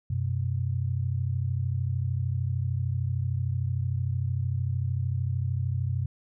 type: tone pair together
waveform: sine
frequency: 93.46 / 126.7 Hz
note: F#2 / B2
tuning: +18 / +45 cents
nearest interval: perfect fourth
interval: 527 cents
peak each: -28 dBFS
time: 0.1-6.06 s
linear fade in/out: 5 ms
effects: none